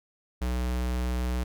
square tone, 61.74 Hz, B1, in tune, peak -27 dBFS, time 0.41-1.44 s, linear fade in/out 10 ms, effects none

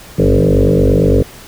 sine tone with frequency modulation, 172.6 Hz, F3, 20 cents flat, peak -7 dBFS, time 0.18-1.23 s, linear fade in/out 10 ms, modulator 48.8 Hz, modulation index 7.1, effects pink hiss -36 dBFS RMS until 1.47 s

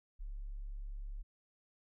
sine tone, 35 Hz, C#1, 18 cents sharp, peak -40 dBFS, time 0.19-1.23 s, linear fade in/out 20 ms, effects none

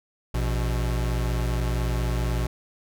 square tone pair together, 57.2 / 121.5 Hz, A#1 / B2, -32 / -28 cents, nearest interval octave + minor second, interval 1304 cents, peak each -25 / -29 dBFS, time 0.34-2.47 s, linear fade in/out 5 ms, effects none

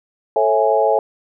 sine chord, A major seventh, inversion none, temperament equal with one note detuned, 440 / 548 / 659.3 / 830.6 Hz, A4 / C#5 / E5 / G#5, 0 / -20 / 0 / 0 cents, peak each -18 dBFS, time 0.36-0.99 s, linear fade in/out 2 ms, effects none

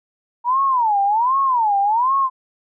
sine tone with vibrato, 932.3 Hz, A#5, in tune, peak -14 dBFS, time 0.44-2.3 s, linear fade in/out 50 ms, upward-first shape sine, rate 1.3 Hz, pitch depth 280 cents each way, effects none

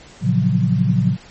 sine chord, Gb major seventh, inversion first, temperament just, 115.62 / 138.75 / 173.43 / 185 Hz, Bb2 / Db3 / F3 / Gb3, -14 / +2 / -12 / 0 cents, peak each -19 dBFS, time 0.21-1.17 s, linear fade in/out 50 ms, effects pink hiss -43 dBFS RMS until 1.3 s + MP3 32 kbps

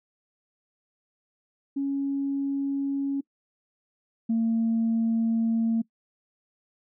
sine tone pair in turn, 277.2 / 227.1 Hz, C#4 / A#3, 0 / -45 cents, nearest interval minor third, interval 345 cents, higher first, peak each -24 / -20 dBFS, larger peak second, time 1.76-3.21 / 4.29-5.82 s, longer second, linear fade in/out 10 ms, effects noise-tail reverb RT60 0.1 s tail -23 dB re dry + tanh soft clip ceiling -18 dBFS

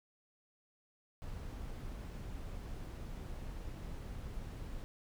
brown noise, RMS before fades -44 dBFS, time 1.22-4.84 s, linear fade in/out 0 ms, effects none

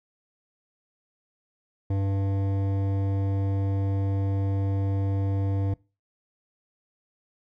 sine tone with hard clipping, 98 Hz, G2, in tune, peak -25 dBFS, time 1.9-5.74 s, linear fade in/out 5 ms, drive 13 dB, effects noise-tail reverb RT60 0.3 s tail -22 dB re dry

